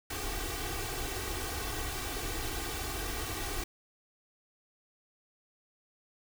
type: noise with comb filter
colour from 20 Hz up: pink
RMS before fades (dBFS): -36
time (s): 0.1-3.64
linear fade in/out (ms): 5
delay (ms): 2.6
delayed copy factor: +1
effects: none